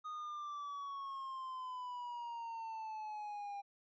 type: exponential sweep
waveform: triangle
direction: down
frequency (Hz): 1243 to 800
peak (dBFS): -40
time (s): 0.04-3.62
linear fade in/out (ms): 20
effects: resampled to 16000 Hz